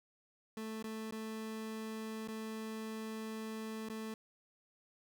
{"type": "tone with dropouts", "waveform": "30% pulse", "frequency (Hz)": 220, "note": "A3", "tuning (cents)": 0, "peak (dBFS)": -38, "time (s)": [0.57, 4.14], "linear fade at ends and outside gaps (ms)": 2, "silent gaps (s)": [[0.826, 0.841], [1.11, 1.123], [2.276, 2.284], [3.888, 3.898]], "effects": []}